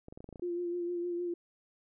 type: clicks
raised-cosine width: 2 ms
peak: -33 dBFS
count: 9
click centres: 0.084 / 0.125 / 0.175 / 0.205 / 0.243 / 0.29 / 0.327 / 0.358 / 0.396 s
type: tone with vibrato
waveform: sine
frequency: 349.2 Hz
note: F4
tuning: in tune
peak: -32 dBFS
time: 0.42-1.34 s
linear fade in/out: 5 ms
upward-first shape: sine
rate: 6.5 Hz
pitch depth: 26 cents each way
effects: none